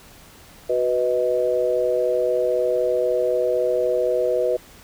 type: chord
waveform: sine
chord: B major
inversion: second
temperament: equal with one note detuned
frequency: 370 / 493.9 / 627.3 Hz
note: F#4 / B4 / D#5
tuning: 0 / 0 / +14 cents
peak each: -25 / -20 / -23 dBFS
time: 0.69-4.57 s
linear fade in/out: 10 ms
effects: pink hiss -47 dBFS RMS until 4.83 s